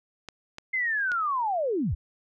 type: clicks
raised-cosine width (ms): 0.2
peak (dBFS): -21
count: 3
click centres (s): 0.287 / 0.584 / 1.118
type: linear sweep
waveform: sine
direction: down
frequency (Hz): 2104 to 47.36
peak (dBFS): -24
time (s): 0.73-1.95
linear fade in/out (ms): 10
effects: none